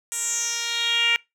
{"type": "tone with band-pass filter sweep", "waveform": "10% pulse", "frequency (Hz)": 467.7, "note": "A#4", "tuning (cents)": 6, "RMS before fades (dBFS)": -24, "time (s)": [0.12, 1.16], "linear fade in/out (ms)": 0, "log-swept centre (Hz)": [8900, 2500], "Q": 4.4, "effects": ["noise-tail reverb RT60 0.2 s tail -23 dB re dry"]}